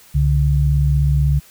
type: tone pair together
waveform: sine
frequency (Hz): 66.6 / 142.84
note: C2 / D3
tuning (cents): +31 / -48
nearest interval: octave + minor second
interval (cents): 1321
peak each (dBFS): -15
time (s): 0.14-1.4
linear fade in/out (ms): 20
effects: white hiss -47 dBFS RMS until 1.5 s